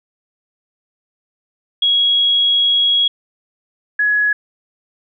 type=tone pair in turn; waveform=sine; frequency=3317 / 1683.1 Hz; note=G#7 / G#6; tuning=-3 / +23 cents; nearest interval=octave; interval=1174 cents; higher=first; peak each=-11 / -12 dBFS; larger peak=first; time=1.82-3.08 / 3.99-4.33 s; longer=first; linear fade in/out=5 ms; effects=none